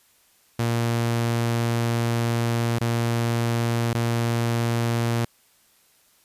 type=tone with dropouts; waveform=sawtooth; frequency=117 Hz; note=A#2; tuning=7 cents sharp; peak=-17 dBFS; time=0.59-5.25 s; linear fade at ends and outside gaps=5 ms; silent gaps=2.787-2.809 / 3.933-3.946 s; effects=white hiss -60 dBFS RMS until 6.24 s + resampled to 32000 Hz